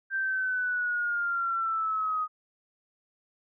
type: linear sweep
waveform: sine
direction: down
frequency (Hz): 1575 to 1244.5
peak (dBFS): -26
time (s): 0.1-2.28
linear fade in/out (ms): 50
effects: none